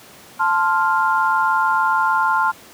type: chord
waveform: sine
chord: F major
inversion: first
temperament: equal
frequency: 880 / 1046.5 / 1396.9 Hz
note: A5 / C6 / F6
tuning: 0 / 0 / 0 cents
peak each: -19 dBFS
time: 0.39-2.52 s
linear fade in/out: 20 ms
effects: pink hiss -43 dBFS RMS until 2.73 s + high-pass 150 Hz 12 dB/octave